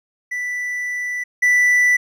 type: tone pair in turn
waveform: triangle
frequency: 1975.5 / 1975.5 Hz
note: B6 / B6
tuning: 0 / 0 cents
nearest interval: unison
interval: 0 cents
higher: neither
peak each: -20 / -10 dBFS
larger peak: second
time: 0.31-1.24 / 1.42-1.97 s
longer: first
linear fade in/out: 10 ms
effects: none